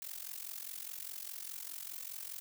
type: noise with amplitude modulation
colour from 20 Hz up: blue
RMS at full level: -41 dBFS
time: 0.02-2.4 s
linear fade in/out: 0 ms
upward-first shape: sine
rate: 44.9 Hz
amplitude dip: 85%
effects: none